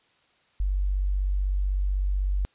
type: tone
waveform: sine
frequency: 48 Hz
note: G1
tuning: 36 cents flat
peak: -22 dBFS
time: 0.6-2.45 s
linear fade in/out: 0 ms
effects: white hiss -64 dBFS RMS until 2.54 s + resampled to 8000 Hz